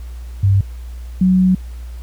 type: tone pair in turn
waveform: sine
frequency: 98.2 / 185.38 Hz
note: G2 / F#3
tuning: +4 / +4 cents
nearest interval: major seventh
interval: 1100 cents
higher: second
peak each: -9 dBFS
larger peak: neither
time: 0.43-0.61 / 1.21-1.55 s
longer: second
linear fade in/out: 5 ms
effects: added 60 Hz sine -27 dBFS peak until 2.02 s + pink hiss -48 dBFS RMS until 2.02 s